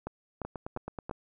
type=two click trains; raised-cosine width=1 ms; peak=-21 / -23 dBFS; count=4 / 7; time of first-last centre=0.07-1.112 / 0.45-1.095 s; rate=2.88 / 9.3 Hz; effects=none